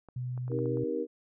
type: clicks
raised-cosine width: 1 ms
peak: -35 dBFS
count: 7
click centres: 0.087 / 0.377 / 0.48 / 0.518 / 0.589 / 0.658 / 0.772 s
type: tone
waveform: sine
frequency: 125 Hz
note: B2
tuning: 21 cents sharp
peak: -32 dBFS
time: 0.16-0.84 s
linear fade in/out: 5 ms
type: chord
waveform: sine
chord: C minor seventh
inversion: none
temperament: just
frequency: 261.6 / 314 / 392.4 / 470.9 Hz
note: C4 / Eb4 / G4 / Bb4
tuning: 0 / +16 / +2 / +18 cents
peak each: -38 / -35 / -36 / -32 dBFS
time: 0.49-1.07 s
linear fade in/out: 50 ms
effects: none